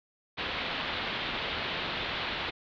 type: low-pass noise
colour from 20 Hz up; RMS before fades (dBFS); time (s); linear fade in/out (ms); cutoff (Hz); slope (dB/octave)
white; -34; 0.37-2.51; 20; 3900; 48
effects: none